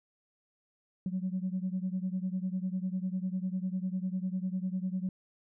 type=beating tone pair; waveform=sine; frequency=182.4 / 192.4 Hz; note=F#3 / G3; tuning=-24 / -32 cents; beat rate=10 Hz; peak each=-32 / -34 dBFS; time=1.06-5.09 s; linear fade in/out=2 ms; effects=tanh soft clip ceiling -25 dBFS